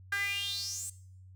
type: tone with high-pass filter sweep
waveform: sawtooth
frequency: 400.4 Hz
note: G4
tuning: 37 cents sharp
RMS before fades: -35 dBFS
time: 0.12-0.9 s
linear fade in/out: 5 ms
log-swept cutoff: 1600 to 8600 Hz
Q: 7.6
effects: noise-tail reverb RT60 0.6 s tail -18 dB re dry + added 93 Hz sine -50 dBFS peak until 1.35 s